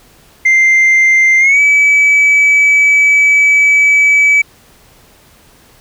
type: tone with pitch glide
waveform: sine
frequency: 2090 to 2292 Hz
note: C7 to D7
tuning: -2 to -43 cents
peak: -3 dBFS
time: 0.45-4.42 s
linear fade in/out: 10 ms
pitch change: +159 cents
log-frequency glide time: 1.39-1.6 s
effects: tanh soft clip ceiling -4 dBFS + pink hiss -45 dBFS RMS until 5.8 s